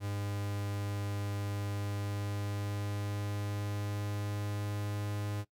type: tone with pitch glide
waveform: 45% pulse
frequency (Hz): 101.5 to 103.27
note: G#2 to G#2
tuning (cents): -39 to -9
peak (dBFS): -34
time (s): 0-5.45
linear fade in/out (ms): 50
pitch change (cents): +30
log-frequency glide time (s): 1.6-5.25
effects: noise-tail reverb RT60 0.1 s tail -18 dB re dry